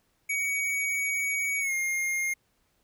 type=tone with pitch glide; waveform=square; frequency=2252 to 2128 Hz; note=C#7 to C7; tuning=+27 to +29 cents; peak=-27 dBFS; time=0.29-2.34 s; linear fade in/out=10 ms; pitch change=-98 cents; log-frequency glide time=1.6-1.73 s; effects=pink hiss -71 dBFS RMS until 2.83 s